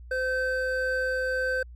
triangle tone pair together, 515.6 / 1545 Hz, C5 / G6, -26 / -26 cents, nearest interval octave + perfect fifth, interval 1900 cents, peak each -26 dBFS, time 0.11-1.63 s, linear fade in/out 5 ms, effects added 60 Hz sine -42 dBFS peak until 1.75 s

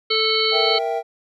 harmonic tone, 440 Hz, A4, in tune, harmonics 1 / 3 / 5 / 7 / 9 / 10, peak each -22 / -27 / -25 / -24 / -24 / -22 dBFS, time 0.1-0.79 s, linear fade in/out 10 ms
triangle chord, E diminished, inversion second, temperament equal, 466.2 / 659.3 / 784 Hz, Bb4 / E5 / G5, 0 / 0 / 0 cents, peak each -23 dBFS, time 0.51-1.03 s, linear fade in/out 50 ms
effects none

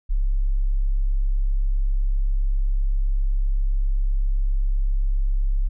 sine tone, 33.83 Hz, C#1, 41 cents flat, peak -17 dBFS, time 0.09-5.69 s, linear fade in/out 20 ms, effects none

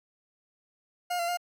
40% pulse tone with pitch steps, 711 / 686 / 706 Hz, F5 / F5 / F5, +31 / -31 / +19 cents, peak -27 dBFS, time 1.1-1.373 s, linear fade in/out 10 ms, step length 91 ms, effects none

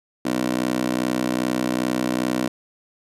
15% pulse tone with high-pass filter, 62.5 Hz, B1, 21 cents sharp, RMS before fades -23 dBFS, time 0.25-2.48 s, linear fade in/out 5 ms, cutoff 300 Hz, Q 2.4, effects resampled to 32000 Hz

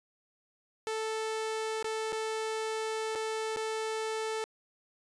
sawtooth tone with dropouts, 440 Hz, A4, in tune, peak -28 dBFS, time 0.87-4.44 s, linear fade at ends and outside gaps 0 ms, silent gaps 1.826-1.844 / 2.122-2.128 / 3.152-3.156 / 3.562-3.57 s, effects resampled to 22050 Hz

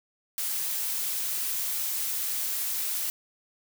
blue noise, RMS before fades -30 dBFS, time 0.38-3.1 s, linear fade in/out 0 ms, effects none

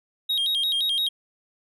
triangle tone with vibrato, 3489 Hz, A7, 15 cents flat, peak -20 dBFS, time 0.29-1.09 s, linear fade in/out 10 ms, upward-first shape square, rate 5.8 Hz, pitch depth 140 cents each way, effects none

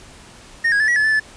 triangle tone with pitch steps, 1846 / 1650 / 1738 / 1924 / 1721 / 1753 / 1737 Hz, A#6 / G#6 / A6 / B6 / A6 / A6 / A6, -17 / -12 / -22 / -46 / -39 / -7 / -23 cents, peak -12 dBFS, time 0.64-1.2 s, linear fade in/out 10 ms, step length 80 ms, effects pink hiss -43 dBFS RMS until 1.36 s + resampled to 22050 Hz

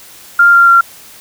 sine tone with pitch steps, 1396.9 / 1386.4 / 1376.1 Hz, F6 / F6 / F6, 0 / -13 / -26 cents, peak -3 dBFS, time 0.39-0.81 s, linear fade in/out 5 ms, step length 140 ms, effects white hiss -37 dBFS RMS until 1.2 s

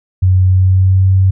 sine tone with pitch glide, 92.8 to 94.97 Hz, F#2 to F#2, +6 to +46 cents, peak -6 dBFS, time 0.22-1.31 s, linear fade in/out 10 ms, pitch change +40 cents, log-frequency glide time 0.46-1.08 s, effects none

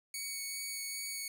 10% pulse tone with vibrato, 2233 Hz, C#7, 12 cents sharp, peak -29 dBFS, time 0.14-1.28 s, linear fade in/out 2 ms, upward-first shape sine, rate 2.5 Hz, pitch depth 9 cents each way, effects none

